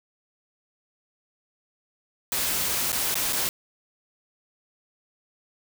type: noise with dropouts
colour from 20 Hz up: white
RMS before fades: -26 dBFS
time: 2.32-3.49 s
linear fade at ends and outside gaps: 1 ms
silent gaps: 2.92-2.928 / 3.143-3.154 / 3.326-3.33 s
effects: none